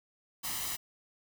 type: noise with comb filter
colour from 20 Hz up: white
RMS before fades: -36 dBFS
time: 0.43-0.77 s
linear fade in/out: 20 ms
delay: 1 ms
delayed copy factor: +0.6
effects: none